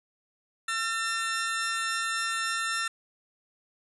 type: tone pair together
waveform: sawtooth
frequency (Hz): 1350.9 / 1800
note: E6 / A6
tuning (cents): +42 / +39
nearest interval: perfect fourth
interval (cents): 497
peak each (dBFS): -27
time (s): 0.68-2.88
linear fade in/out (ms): 5
effects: resampled to 24000 Hz